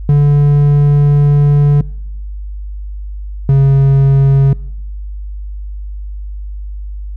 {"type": "tone pair in turn", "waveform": "triangle", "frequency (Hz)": [144.7, 136.98], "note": ["D3", "C#3"], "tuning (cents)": [-25, -20], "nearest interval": "minor second", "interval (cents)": 95, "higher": "first", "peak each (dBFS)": -3, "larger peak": "neither", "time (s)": [[0.09, 1.81], [3.49, 4.53]], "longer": "first", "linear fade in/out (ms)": 2, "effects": ["noise-tail reverb RT60 0.9 s tail -23 dB re dry", "added 50 Hz sine -21 dBFS peak until 7.16 s"]}